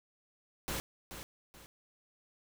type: noise with echo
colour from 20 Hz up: pink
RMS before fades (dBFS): -37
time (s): 0.68-0.8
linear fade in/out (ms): 0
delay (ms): 430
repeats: 2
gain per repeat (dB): -9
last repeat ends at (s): 1.66
effects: none